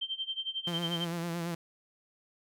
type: tone with tremolo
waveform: sine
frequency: 3136 Hz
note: G7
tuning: in tune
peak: -30 dBFS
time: 0.01-1.05 s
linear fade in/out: 10 ms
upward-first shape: sine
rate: 11 Hz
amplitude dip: 90%
type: tone with vibrato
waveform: sawtooth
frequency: 170 Hz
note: F3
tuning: 46 cents flat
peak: -29 dBFS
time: 0.67-1.55 s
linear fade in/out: 5 ms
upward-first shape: sine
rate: 8.9 Hz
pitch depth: 46 cents each way
effects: none